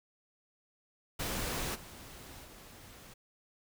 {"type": "noise with level steps", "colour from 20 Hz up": "pink", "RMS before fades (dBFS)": [-36, -50, -53], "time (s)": [1.19, 3.14], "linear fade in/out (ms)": 10, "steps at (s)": [1.74, 2.43], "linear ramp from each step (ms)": 20, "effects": []}